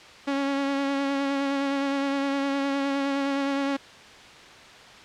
sawtooth tone with vibrato, 277.2 Hz, C#4, in tune, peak -20 dBFS, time 0.27-3.77 s, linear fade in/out 10 ms, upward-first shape sine, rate 9.7 Hz, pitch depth 22 cents each way, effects white hiss -46 dBFS RMS until 5.04 s + low-pass 4000 Hz 12 dB/octave

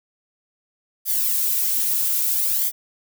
violet noise with flanger, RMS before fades -21 dBFS, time 1.05-2.72 s, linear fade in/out 50 ms, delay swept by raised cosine 0.73 to 3.03 ms, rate 0.61 Hz, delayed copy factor -0.8, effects none

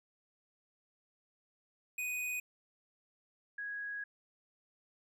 square / sine tone pair in turn, 2489 / 1658.1 Hz, D#7 / G#6, 0 / -3 cents, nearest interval perfect fifth, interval 703 cents, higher first, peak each -36 / -38 dBFS, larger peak first, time 1.98-2.4 / 3.58-4.04 s, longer second, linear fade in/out 5 ms, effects none

